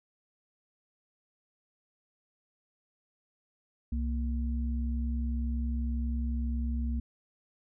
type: tone pair together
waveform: sine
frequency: 65.07 / 233.1 Hz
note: C2 / A#3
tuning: -9 / 0 cents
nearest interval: octave + minor seventh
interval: 2209 cents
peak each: -29 / -36 dBFS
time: 3.92-7 s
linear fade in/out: 5 ms
effects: none